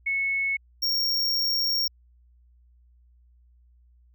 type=tone pair in turn; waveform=sine / square; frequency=2200 / 5544 Hz; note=C#7 / F8; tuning=-14 / -14 cents; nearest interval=octave + major third; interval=1600 cents; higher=second; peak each=-23 dBFS; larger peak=neither; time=0.06-0.57 / 0.82-1.88 s; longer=second; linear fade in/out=10 ms; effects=added 60 Hz sine -55 dBFS peak until 4.14 s

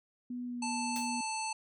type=tone with pitch glide; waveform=sine; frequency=245.9 to 241.5 Hz; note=B3 to B3; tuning=-7 to -39 cents; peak=-36 dBFS; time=0.3-1.21 s; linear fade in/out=5 ms; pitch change=-32 cents; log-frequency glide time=0.45-0.61 s
type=harmonic tone; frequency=880 Hz; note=A5; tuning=in tune; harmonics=1 / 3 / 5 / 7 / 9 / 10; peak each=-36 / -41 / -43 / -44 / -46 / -46 dBFS; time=0.62-1.53 s; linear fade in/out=5 ms
type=noise with exponential decay; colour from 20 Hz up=white; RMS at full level=-41 dBFS; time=0.96-1.14 s; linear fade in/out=0 ms; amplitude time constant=37 ms
effects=none

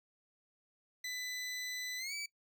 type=tone with pitch glide; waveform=20% pulse; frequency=2000 to 2297 Hz; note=B6 to D7; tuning=+21 to -39 cents; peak=-34 dBFS; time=1.04-2.26 s; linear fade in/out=5 ms; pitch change=+240 cents; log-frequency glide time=1.98-2.14 s; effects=noise-tail reverb RT60 0.1 s tail -19 dB re dry

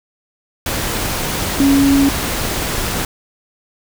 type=tone in noise; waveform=sine; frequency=277.2 Hz; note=C#4; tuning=in tune; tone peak=-9 dBFS; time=1.6-2.09 s; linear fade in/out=2 ms; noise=pink; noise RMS=-20 dBFS; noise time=0.66-3.05 s; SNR=+8 dB; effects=none

